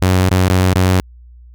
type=tone with dropouts; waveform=sawtooth; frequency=92.5 Hz; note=F#2; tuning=in tune; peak=-6 dBFS; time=0.02-1 s; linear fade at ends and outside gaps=0 ms; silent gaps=0.292-0.313 / 0.484-0.5 / 0.735-0.757 s; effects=added 60 Hz sine -37 dBFS peak until 1.54 s